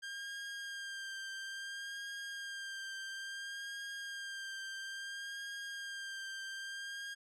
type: tone with vibrato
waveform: sawtooth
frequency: 1599 Hz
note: G6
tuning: 34 cents sharp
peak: -38 dBFS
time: 0.02-7.15 s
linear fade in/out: 20 ms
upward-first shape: sine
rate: 0.59 Hz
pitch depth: 25 cents each way
effects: low-pass 8000 Hz 12 dB/octave

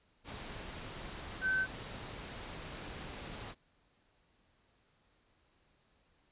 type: tone in noise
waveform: sine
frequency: 1532 Hz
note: G6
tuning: 40 cents flat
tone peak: -29 dBFS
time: 1.41-1.67 s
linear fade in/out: 50 ms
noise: pink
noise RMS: -45 dBFS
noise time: 0.24-3.55 s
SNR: +13 dB
effects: pink hiss -72 dBFS RMS until 6.31 s + resampled to 8000 Hz

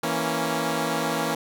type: chord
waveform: 10% pulse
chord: A# diminished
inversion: second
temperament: equal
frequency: 164.81 / 233.1 / 277.2 Hz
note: E3 / A#3 / C#4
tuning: 0 / 0 / 0 cents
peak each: -20 dBFS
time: 0.03-1.35 s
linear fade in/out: 5 ms
effects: none

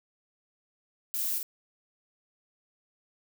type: noise with echo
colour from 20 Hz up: violet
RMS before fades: -32 dBFS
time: 1.14-1.38 s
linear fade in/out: 0 ms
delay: 49 ms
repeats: 1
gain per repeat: -3 dB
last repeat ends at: 1.429 s
effects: none

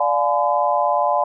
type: chord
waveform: sine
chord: D diminished seventh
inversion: none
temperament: just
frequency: 587.3 / 704.8 / 845.8 / 1014.9 Hz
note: D5 / F5 / Ab5 / Cb6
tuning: 0 / +16 / +31 / +47 cents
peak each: -21 dBFS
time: 0-1.24 s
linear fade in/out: 5 ms
effects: none

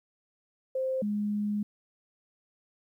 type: tone pair in turn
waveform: sine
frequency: 523.3 / 207.7 Hz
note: C5 / G#3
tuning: 0 / 0 cents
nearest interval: octave + major third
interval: 1600 cents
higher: first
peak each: -27 dBFS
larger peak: neither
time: 0.75-1.02 / 1.02-1.63 s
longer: second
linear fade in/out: 5 ms
effects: 11-bit

